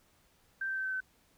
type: tone with pitch steps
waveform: sine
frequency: 1568 / 1557.2 / 1546.4 / 1535.7 / 1525.1 Hz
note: G6 / G6 / G6 / G6 / G6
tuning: 0 / -12 / -24 / -36 / -48 cents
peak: -32 dBFS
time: 0.61-1.005 s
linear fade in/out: 5 ms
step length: 79 ms
effects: pink hiss -68 dBFS RMS until 1.37 s